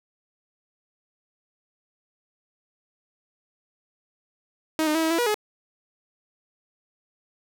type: tone with pitch steps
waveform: sawtooth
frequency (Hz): 315.6 / 305.3 / 324.1 / 321.2 / 332.7 / 482.2 / 422.7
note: D#4 / D#4 / E4 / E4 / E4 / B4 / G#4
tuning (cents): +25 / -33 / -29 / -45 / +16 / -41 / +31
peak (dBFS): -17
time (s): 4.79-5.343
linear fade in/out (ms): 0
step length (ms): 79
effects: none